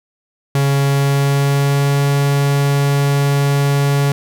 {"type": "tone with pitch glide", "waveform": "45% pulse", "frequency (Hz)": [139.3, 141], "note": ["C#3", "C#3"], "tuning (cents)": [9, 30], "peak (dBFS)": -12, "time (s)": [0.55, 4.12], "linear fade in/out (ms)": 2, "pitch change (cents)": 21, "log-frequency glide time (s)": [0.85, 2.05], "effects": ["9-bit"]}